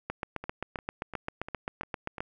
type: two click trains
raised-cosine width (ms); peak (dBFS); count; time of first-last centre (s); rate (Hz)
0.5; -17 / -24; 17 / 6; 0.1-2.205 / 0.44-2.182; 7.6 / 2.87
effects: none